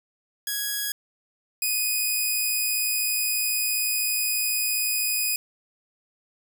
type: tone pair in turn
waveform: 5% pulse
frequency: 1661.2 / 2489 Hz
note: G#6 / D#7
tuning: 0 / 0 cents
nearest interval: perfect fifth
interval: 700 cents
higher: second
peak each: -15 / -13 dBFS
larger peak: second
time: 0.47-0.92 / 1.62-5.36 s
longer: second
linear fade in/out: 2 ms
effects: none